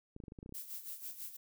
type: clicks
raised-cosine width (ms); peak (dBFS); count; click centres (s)
3; -35; 10; 0.164 / 0.202 / 0.238 / 0.282 / 0.321 / 0.388 / 0.429 / 0.461 / 0.493 / 0.524
type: noise with tremolo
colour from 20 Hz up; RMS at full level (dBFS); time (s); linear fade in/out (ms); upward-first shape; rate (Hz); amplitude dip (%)
violet; -43; 0.54-1.37; 10; sine; 6.1; 70
effects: none